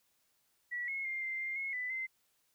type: tone with pitch steps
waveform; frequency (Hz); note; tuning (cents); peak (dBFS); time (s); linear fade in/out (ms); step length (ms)
sine; 1942 / 2172 / 2111 / 2088 / 2101 / 2171 / 1995 / 2070; B6 / C#7 / C7 / C7 / C7 / C#7 / B6 / C7; -30 / -36 / +15 / -4 / +7 / -37 / +17 / -19; -35; 0.71-2.07; 20; 170
effects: white hiss -75 dBFS RMS until 2.54 s